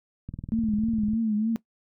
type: click train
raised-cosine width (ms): 5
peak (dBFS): -23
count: 18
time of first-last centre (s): 0.29-1.136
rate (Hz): 20.1
type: tone with vibrato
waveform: sine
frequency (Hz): 218.5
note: A3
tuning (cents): -12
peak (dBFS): -22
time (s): 0.52-1.56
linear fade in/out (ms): 0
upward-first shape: triangle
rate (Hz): 3.3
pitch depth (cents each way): 94
effects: noise-tail reverb RT60 0.1 s tail -19 dB re dry